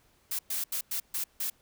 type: noise bursts at uneven times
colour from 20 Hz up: blue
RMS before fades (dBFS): -32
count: 6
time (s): 0.31-0.39 / 0.5-0.64 / 0.72-0.81 / 0.91-1 / 1.14-1.24 / 1.4-1.5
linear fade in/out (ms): 5
effects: pink hiss -66 dBFS RMS until 1.61 s